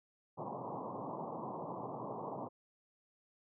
white band-pass noise, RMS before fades -43 dBFS, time 0.37-2.49 s, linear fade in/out 20 ms, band 110 to 1100 Hz, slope 96 dB/octave, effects none

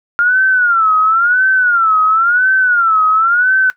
sine tone with vibrato, 1396 Hz, F6, 1 cent flat, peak -8 dBFS, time 0.19-3.7 s, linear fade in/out 0 ms, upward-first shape sine, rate 0.96 Hz, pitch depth 170 cents each way, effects noise-tail reverb RT60 0.1 s tail -17 dB re dry

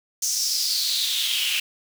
pink noise with high-pass filter sweep, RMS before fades -24 dBFS, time 0.22-1.6 s, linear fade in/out 5 ms, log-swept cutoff 6200 to 2700 Hz, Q 5.5, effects none

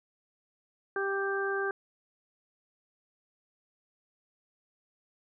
harmonic tone, 393.2 Hz, G4, 5 cents sharp, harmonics 1 / 2 / 3 / 4, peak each -31 / -39 / -38 / -33 dBFS, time 0.96-1.71 s, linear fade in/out 2 ms, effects none

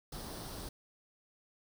pink noise with comb filter, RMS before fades -44 dBFS, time 0.12-0.69 s, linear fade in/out 5 ms, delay 0.21 ms, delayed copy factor +0.55, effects none

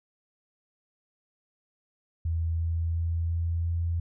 sine tone with pitch steps, 82.41 / 82.94 / 83.46 / 84 / 84.53 Hz, E2 / E2 / E2 / E2 / E2, 0 / +11 / +22 / +33 / +44 cents, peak -25 dBFS, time 2.25-4 s, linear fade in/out 5 ms, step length 350 ms, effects none

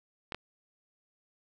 clicks, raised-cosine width 0.3 ms, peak -20 dBFS, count 2, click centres 0.322 / 0.346 s, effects none

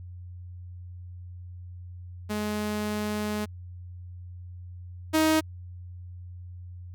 sawtooth tone pair in turn, 210.6 / 314.9 Hz, G#3 / D#4, +24 / +21 cents, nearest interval perfect fifth, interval 697 cents, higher second, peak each -24 / -16 dBFS, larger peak second, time 2.29-3.46 / 5.13-5.41 s, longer first, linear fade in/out 20 ms, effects added 89 Hz sine -39 dBFS peak until 6.94 s

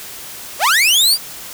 sawtooth linear sweep, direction up, 495.9 to 4900 Hz, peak -7 dBFS, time 0.59-1.18 s, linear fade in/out 50 ms, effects white hiss -32 dBFS RMS until 1.53 s

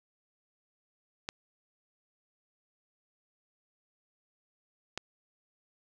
clicks, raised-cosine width 0.2 ms, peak -17 dBFS, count 2, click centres 1.289 / 4.976 s, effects none

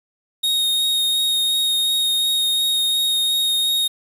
45% pulse tone with vibrato, 3729 Hz, A#7, in tune, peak -16 dBFS, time 0.43-3.88 s, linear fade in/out 10 ms, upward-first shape sine, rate 2.8 Hz, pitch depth 10 cents each way, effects 7-bit

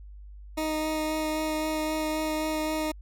20% pulse tone with vibrato, 311.1 Hz, D#4, in tune, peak -22 dBFS, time 0.57-2.92 s, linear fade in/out 10 ms, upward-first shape sine, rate 3.8 Hz, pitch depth 10 cents each way, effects added 50 Hz sine -42 dBFS peak until 3.01 s

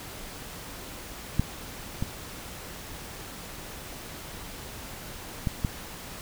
clicks, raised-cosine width 5 ms, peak -9 / -15 / -13 / -12 dBFS, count 4, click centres 1.396 / 2.025 / 5.472 / 5.648 s, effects pink hiss -41 dBFS RMS until 6.21 s

